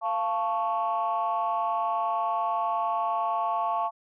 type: chord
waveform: sine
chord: F augmented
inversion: none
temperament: equal with one note detuned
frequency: 690.4 / 880 / 1108.7 Hz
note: F5 / A5 / C#6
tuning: -20 / 0 / 0 cents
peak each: -28 dBFS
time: 0.01-3.91 s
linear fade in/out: 50 ms
effects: tanh soft clip ceiling -18 dBFS